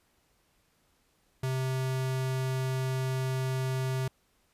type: tone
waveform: square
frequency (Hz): 130.81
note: C3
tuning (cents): 0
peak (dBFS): -29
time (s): 1.43-4.08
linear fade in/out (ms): 5
effects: pink hiss -70 dBFS RMS until 4.53 s + resampled to 32000 Hz